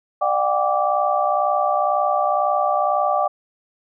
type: tone cluster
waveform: sine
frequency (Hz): 597 / 727 / 789 / 1165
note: D5 / F#5 / G5 / D6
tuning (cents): +28 / -31 / +11 / -14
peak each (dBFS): -22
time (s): 0.21-3.28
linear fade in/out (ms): 10
effects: none